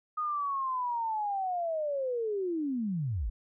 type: linear sweep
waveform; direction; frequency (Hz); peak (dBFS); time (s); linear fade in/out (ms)
sine; down; 1244.5 to 41.2; -29; 0.17-3.3; 10
effects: none